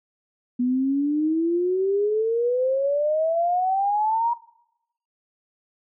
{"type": "exponential sweep", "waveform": "sine", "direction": "up", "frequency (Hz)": [243.6, 957], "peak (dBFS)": -19, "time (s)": [0.59, 4.34], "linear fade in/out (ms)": 10, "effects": ["noise-tail reverb RT60 0.8 s tail -20 dB re dry"]}